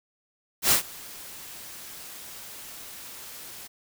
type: noise with ADSR envelope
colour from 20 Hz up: white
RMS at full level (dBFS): -18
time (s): 0.62-3.68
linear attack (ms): 91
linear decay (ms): 110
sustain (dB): -24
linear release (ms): 19
effects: none